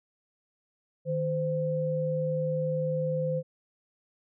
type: tone pair together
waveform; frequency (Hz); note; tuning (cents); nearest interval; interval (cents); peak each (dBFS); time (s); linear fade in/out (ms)
sine; 155.3 / 515.6; D#3 / C5; -3 / -26; octave + major sixth; 2077; -30 / -28; 1.05-3.43; 50
effects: none